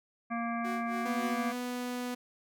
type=harmonic tone; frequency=233.1 Hz; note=A#3; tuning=in tune; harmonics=1 / 3 / 5 / 7 / 9 / 10; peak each=-34 / -37 / -38 / -43 / -46 / -47 dBFS; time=0.3-1.53 s; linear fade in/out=20 ms
type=tone with tremolo; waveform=sawtooth; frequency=370 Hz; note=F#4; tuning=in tune; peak=-35 dBFS; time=0.64-1.41 s; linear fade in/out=10 ms; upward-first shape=sine; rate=3.6 Hz; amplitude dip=90%
type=tone; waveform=sawtooth; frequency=246.9 Hz; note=B3; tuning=in tune; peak=-30 dBFS; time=1.05-2.15 s; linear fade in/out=10 ms
effects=none